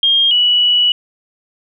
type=tone pair in turn; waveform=sine; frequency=3225 / 2942 Hz; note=G7 / F#7; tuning=+48 / -11 cents; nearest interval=major second; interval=159 cents; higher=first; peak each=-9 dBFS; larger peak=neither; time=0.03-0.31 / 0.31-0.92 s; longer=second; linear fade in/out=2 ms; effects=none